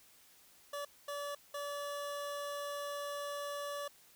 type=tone bursts at uneven times; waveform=25% pulse; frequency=575 Hz; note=D5; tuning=37 cents flat; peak=-35 dBFS; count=3; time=0.73-0.85 / 1.08-1.35 / 1.54-3.88 s; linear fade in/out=5 ms; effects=white hiss -63 dBFS RMS until 4.15 s